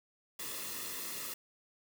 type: noise with comb filter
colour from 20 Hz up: white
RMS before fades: -41 dBFS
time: 0.39-1.34 s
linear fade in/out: 5 ms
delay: 1.3 ms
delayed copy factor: -0.6
effects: none